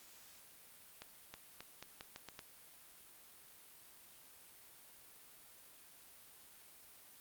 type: accelerating click train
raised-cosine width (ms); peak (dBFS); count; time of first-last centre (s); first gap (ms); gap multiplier
0.2; -30; 8; 1.02-2.392; 320; 0.83
effects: white hiss -60 dBFS RMS until 7.2 s + Opus 48 kbps